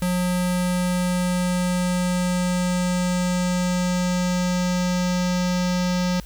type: tone with low-pass filter sweep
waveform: square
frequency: 180 Hz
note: F#3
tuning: 47 cents flat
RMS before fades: -22 dBFS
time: 0.02-6.2 s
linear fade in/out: 2 ms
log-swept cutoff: 11000 to 5600 Hz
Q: 2.3
effects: added 50 Hz sine -37 dBFS peak until 6.25 s + white hiss -49 dBFS RMS until 6.25 s